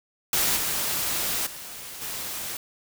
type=noise with level steps; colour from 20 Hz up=white; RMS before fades=-23 / -27 / -39 / -33 dBFS; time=0.33-2.57 s; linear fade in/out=2 ms; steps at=0.56 / 1.46 / 2.01 s; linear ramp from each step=10 ms; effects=none